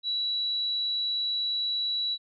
sine tone, 3923 Hz, B7, 12 cents flat, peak -26 dBFS, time 0.03-2.18 s, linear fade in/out 50 ms, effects none

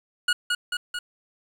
25% pulse tone with echo, 1448 Hz, F#6, 38 cents flat, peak -15 dBFS, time 0.28-0.33 s, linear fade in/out 5 ms, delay 220 ms, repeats 3, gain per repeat -3 dB, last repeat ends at 0.99 s, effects low-pass 9000 Hz 12 dB/octave + 8-bit

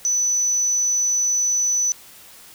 sine tone, 5980 Hz, F#8, 17 cents sharp, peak -17 dBFS, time 0.05-1.92 s, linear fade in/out 0 ms, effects white hiss -45 dBFS RMS until 2.54 s

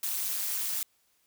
blue noise with amplitude modulation, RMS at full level -28 dBFS, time 0.03-0.83 s, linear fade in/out 2 ms, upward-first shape sine, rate 206 Hz, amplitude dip 90%, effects white hiss -70 dBFS RMS until 1.26 s

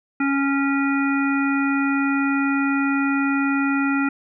harmonic tone with a mistuned harmonic, 277.2 Hz, C#4, in tune, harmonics 1 / 3 / 5 / 7 / 9, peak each -19 / -31 / -25 / -31 / -30 dBFS, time 0.2-4.09 s, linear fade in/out 5 ms, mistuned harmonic 9, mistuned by -31 cents, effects none

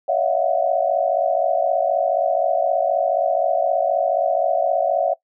sine tone cluster, 563 / 640 / 684 / 739 Hz, C#5 / D#5 / F5 / F#5, +27 / +49 / -36 / -2 cents, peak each -22 dBFS, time 0.08-5.14 s, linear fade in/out 10 ms, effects noise-tail reverb RT60 0.1 s tail -19 dB re dry

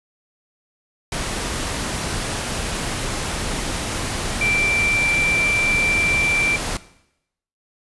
sine tone in noise, 2349 Hz, D7, in tune, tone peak -18 dBFS, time 4.41-6.56 s, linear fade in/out 2 ms, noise pink, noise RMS -25 dBFS, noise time 1.12-6.77 s, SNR +4 dB, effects noise-tail reverb RT60 0.8 s tail -17 dB re dry + resampled to 24000 Hz

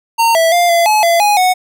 square tone with pitch steps, 918 / 657 / 699 / 681 / 854 / 679 / 829 / 737 Hz, A#5 / E5 / F5 / F5 / G#5 / F5 / G#5 / F#5, -27 / -6 / +1 / -44 / +48 / -49 / -3 / -7 cents, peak -9 dBFS, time 0.18-1.54 s, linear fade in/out 20 ms, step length 170 ms, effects none

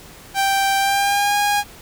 sawtooth tone with pitch glide, 784 to 819.7 Hz, G5 to G#5, 0 to -23 cents, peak -12 dBFS, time 0.34-1.64 s, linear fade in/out 50 ms, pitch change +77 cents, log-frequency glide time 0.78-1.36 s, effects pink hiss -42 dBFS RMS until 1.81 s

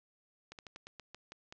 slowing click train, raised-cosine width 0.2 ms, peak -30 dBFS, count 9, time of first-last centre 0.52-1.525 s, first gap 68 ms, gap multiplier 1.17, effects low-pass 7000 Hz 12 dB/octave

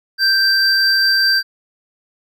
triangle tone pair together, 1568 / 4699 Hz, G6 / D8, 0 / 0 cents, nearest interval octave + perfect fifth, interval 1900 cents, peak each -13 dBFS, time 0.18-1.43 s, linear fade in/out 50 ms, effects none

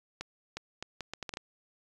accelerating click train, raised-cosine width 0.2 ms, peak -20 dBFS, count 9, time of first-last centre 0.21-1.371 s, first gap 360 ms, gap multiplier 0.71, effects resampled to 24000 Hz

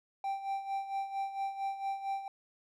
triangle tone with tremolo, 784 Hz, G5, in tune, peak -29 dBFS, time 0.24-2.28 s, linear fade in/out 2 ms, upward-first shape sine, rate 4.4 Hz, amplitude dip 70%, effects none

